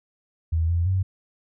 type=tone with pitch steps; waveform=sine; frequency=81.5 / 85.3 / 94.2 Hz; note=E2 / F2 / F#2; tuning=-19 / -40 / +32 cents; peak=-19 dBFS; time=0.52-1.03 s; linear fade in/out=10 ms; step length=170 ms; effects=none